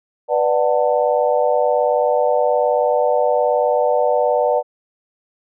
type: chord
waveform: sine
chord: B minor seventh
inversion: none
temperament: just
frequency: 493.9 / 592.7 / 740.8 / 889 Hz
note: B4 / D5 / F#5 / A5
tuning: 0 / +16 / +2 / +18 cents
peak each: -18 / -17 / -21 / -23 dBFS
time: 0.28-4.63 s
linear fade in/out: 50 ms
effects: none